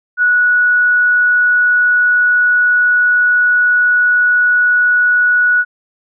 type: tone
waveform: sine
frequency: 1467 Hz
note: F#6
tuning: 15 cents flat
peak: -8 dBFS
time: 0.17-5.65 s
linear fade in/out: 50 ms
effects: none